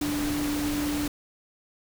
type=tone in noise; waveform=sine; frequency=293.7 Hz; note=D4; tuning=in tune; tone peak=-26 dBFS; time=0.01-1.08 s; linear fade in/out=5 ms; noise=pink; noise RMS=-33 dBFS; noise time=0.01-1.08 s; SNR=+4 dB; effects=none